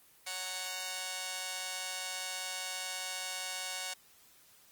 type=chord; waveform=5% pulse; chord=F# major; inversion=second; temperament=just; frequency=555 / 740 / 925 Hz; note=C#5 / F#5 / A#5; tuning=+2 / 0 / -14 cents; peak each=-33 / -29 / -33 dBFS; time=0.26-3.94 s; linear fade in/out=10 ms; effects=white hiss -62 dBFS RMS until 4.71 s + Opus 24 kbps